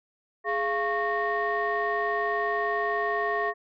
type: tone cluster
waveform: sine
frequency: 416.8 / 690 / 1099 / 1845 Hz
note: G#4 / F5 / C#6 / A#6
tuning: +6 / -21 / -15 / -18 cents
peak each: -29 dBFS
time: 0.44-3.54 s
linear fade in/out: 50 ms
effects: tanh soft clip ceiling -18 dBFS